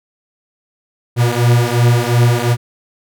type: beating tone pair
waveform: 45% pulse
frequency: 118.6 / 121.4 Hz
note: A#2 / B2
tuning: +30 / -29 cents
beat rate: 2.8 Hz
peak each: -13 dBFS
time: 1.16-2.57 s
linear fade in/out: 50 ms
effects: none